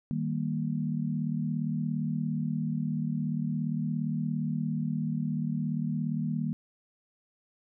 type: chord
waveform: sine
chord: Eb major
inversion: none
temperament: equal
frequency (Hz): 155.56 / 196 / 233.1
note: Eb3 / G3 / Bb3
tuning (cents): 0 / 0 / 0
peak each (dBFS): -31 / -34 / -32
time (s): 0.11-6.53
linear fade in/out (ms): 0
effects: none